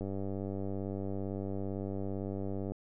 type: click train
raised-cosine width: 2 ms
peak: -25 dBFS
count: 266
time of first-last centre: 0.01-2.72 s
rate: 97.8 Hz
effects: none